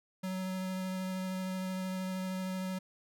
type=tone with vibrato; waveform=square; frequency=186.8 Hz; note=F#3; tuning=17 cents sharp; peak=-35 dBFS; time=0.23-2.79 s; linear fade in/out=10 ms; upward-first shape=sine; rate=13 Hz; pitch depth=11 cents each way; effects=none